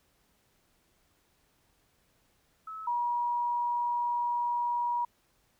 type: tone pair in turn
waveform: sine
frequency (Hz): 1298 / 959.2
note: E6 / A#5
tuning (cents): -27 / +49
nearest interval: perfect fourth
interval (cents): 524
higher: first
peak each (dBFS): -38 / -27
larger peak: second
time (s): 2.67-2.87 / 2.87-5.05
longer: second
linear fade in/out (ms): 5
effects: pink hiss -70 dBFS RMS until 5.59 s